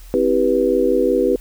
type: chord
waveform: sine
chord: C major seventh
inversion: none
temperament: just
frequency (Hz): 261.6 / 327 / 392.4 / 490.5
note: C4 / E4 / G4 / B4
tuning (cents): 0 / -14 / +2 / -12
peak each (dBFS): -21 / -21 / -18 / -17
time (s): 0.14-1.36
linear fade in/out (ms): 0
effects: added 41 Hz sine -36 dBFS peak until 1.4 s + white hiss -48 dBFS RMS until 1.4 s